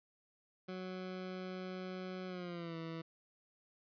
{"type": "tone with pitch glide", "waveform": "20% pulse", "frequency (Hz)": [185, 163.87], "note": ["F#3", "E3"], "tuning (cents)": [0, -10], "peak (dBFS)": -37, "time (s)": [0.68, 3.02], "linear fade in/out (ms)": 10, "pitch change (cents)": -210, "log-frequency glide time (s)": [2.27, 2.77], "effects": ["resampled to 11025 Hz"]}